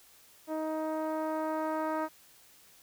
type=tone with low-pass filter sweep; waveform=10% pulse; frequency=313.6 Hz; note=D#4; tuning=14 cents sharp; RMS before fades=-33 dBFS; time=0.47-2.09 s; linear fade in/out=50 ms; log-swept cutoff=630 to 1100 Hz; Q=1.1; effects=white hiss -59 dBFS RMS until 2.82 s